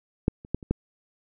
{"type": "clicks", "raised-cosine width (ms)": 3, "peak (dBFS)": [-7, -30, -12, -28, -10], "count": 5, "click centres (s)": [0.281, 0.449, 0.546, 0.628, 0.71], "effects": []}